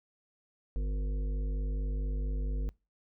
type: harmonic tone with a mistuned harmonic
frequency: 50.2 Hz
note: G1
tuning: 42 cents sharp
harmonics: 1 / 3 / 5 / 7 / 9 / 10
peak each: -29 / -45 / -47 / -54 / -50 / -57 dBFS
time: 0.76-2.69 s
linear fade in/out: 0 ms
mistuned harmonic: 9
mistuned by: +22 cents
effects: noise-tail reverb RT60 0.3 s tail -25 dB re dry